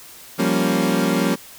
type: chord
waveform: 30% pulse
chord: G half-diminished seventh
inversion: third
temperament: equal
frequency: 174.61 / 196 / 233.1 / 277.2 Hz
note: F3 / G3 / Bb3 / Db4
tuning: 0 / 0 / 0 / 0 cents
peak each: -20 dBFS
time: 0.38-1.36 s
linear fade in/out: 20 ms
effects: white hiss -42 dBFS RMS until 1.58 s